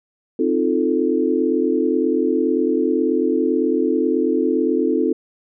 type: chord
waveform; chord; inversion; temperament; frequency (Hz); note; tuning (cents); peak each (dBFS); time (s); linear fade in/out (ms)
sine; F dominant seventh; second; equal; 261.6 / 311.1 / 349.2 / 440; C4 / Eb4 / F4 / A4; 0 / 0 / 0 / 0; -21; 0.39-5.13; 5
effects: none